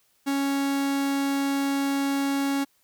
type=tone; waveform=45% pulse; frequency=277.2 Hz; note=C#4; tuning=in tune; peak=-23 dBFS; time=0.26-2.65 s; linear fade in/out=20 ms; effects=white hiss -66 dBFS RMS until 2.83 s